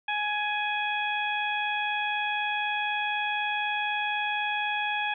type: harmonic tone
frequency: 836 Hz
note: G#5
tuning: 11 cents sharp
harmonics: 1 / 2 / 3 / 4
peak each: -30 / -32 / -31 / -36 dBFS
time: 0.08-5.14 s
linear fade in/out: 5 ms
effects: none